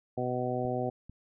harmonic tone, 125 Hz, B2, 21 cents sharp, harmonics 1 / 2 / 3 / 4 / 5 / 6, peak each -36 / -36 / -36 / -36 / -36 / -36 dBFS, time 0.17-0.9 s, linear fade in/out 10 ms
clicks, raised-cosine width 5 ms, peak -34 dBFS, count 2, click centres 0.651 / 1.096 s
effects none

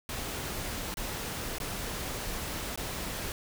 pink noise with dropouts, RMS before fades -36 dBFS, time 0.09-3.32 s, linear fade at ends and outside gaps 1 ms, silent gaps 0.941-0.971 / 1.584-1.601 / 2.759-2.775 s, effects none

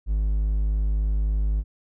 triangle tone, 51.8 Hz, G#1, 4 cents flat, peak -18 dBFS, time 0.06-1.64 s, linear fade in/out 50 ms, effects none

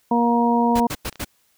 harmonic tone, 236.3 Hz, A#3, 24 cents sharp, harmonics 1 / 2 / 3 / 4, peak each -18 / -24 / -24 / -20 dBFS, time 0.11-0.87 s, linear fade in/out 5 ms
pink noise bursts, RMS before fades -27 dBFS, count 4, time 0.75-1.248 s, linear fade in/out 10 ms, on 54 ms, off 94 ms
clicks, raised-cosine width 0.2 ms, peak -23 dBFS, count 2, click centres 1.127 / 1.157 s
effects white hiss -63 dBFS RMS until 1.57 s

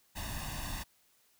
pink noise with comb filter, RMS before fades -39 dBFS, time 0.15-0.84 s, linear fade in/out 20 ms, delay 1.1 ms, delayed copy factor +0.8, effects white hiss -69 dBFS RMS until 1.39 s

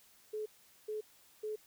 sine tone bursts, 428.5 Hz, A4, 46 cents flat, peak -36 dBFS, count 3, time 0.33-1.56 s, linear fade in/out 10 ms, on 130 ms, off 420 ms, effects white hiss -64 dBFS RMS until 1.66 s

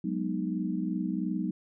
sine chord, G# minor seventh, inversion third, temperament equal with one note detuned, 185 / 207.7 / 246.9 / 309.7 Hz, F#3 / G#3 / B3 / D#4, 0 / 0 / 0 / -8 cents, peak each -32 / -35 / -35 / -34 dBFS, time 0.04-1.51 s, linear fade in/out 5 ms, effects none

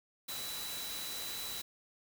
sine tone in noise, 3951 Hz, B7, in tune, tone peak -43 dBFS, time 0.28-1.62 s, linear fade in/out 10 ms, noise white, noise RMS -42 dBFS, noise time 0.28-1.62 s, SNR -4 dB, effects none

